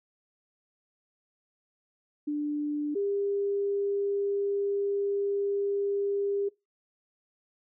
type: tone pair in turn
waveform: sine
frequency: 295.4 / 401.2 Hz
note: D4 / G4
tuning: +10 / +40 cents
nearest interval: perfect fourth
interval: 530 cents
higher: second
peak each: -27 / -26 dBFS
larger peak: second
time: 2.27-2.95 / 2.95-6.49 s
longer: second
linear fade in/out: 10 ms
effects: noise-tail reverb RT60 0.2 s tail -21 dB re dry